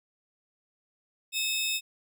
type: tone pair together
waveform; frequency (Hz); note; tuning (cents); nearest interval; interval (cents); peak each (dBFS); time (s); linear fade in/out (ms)
sawtooth; 2594 / 3668; E7 / A#7; -28 / -29; tritone; 599; -27 / -27; 1.32-1.81; 50
effects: none